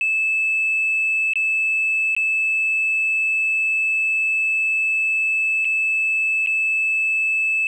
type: tone with dropouts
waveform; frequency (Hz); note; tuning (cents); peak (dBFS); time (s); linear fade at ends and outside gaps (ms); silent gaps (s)
sine; 2618; E7; -13; -16; 0.01-7.67; 1; 1.335-1.356 / 2.15-2.165 / 5.647-5.652 / 6.462-6.471
effects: tanh soft clip ceiling -13 dBFS + 9-bit